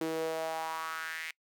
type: tone with high-pass filter sweep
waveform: sawtooth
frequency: 160.9 Hz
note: E3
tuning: 42 cents flat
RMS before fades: -36 dBFS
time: 0.01-1.31 s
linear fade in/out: 0 ms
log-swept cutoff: 350 to 2200 Hz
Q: 4.2
effects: noise-tail reverb RT60 0.1 s tail -24 dB re dry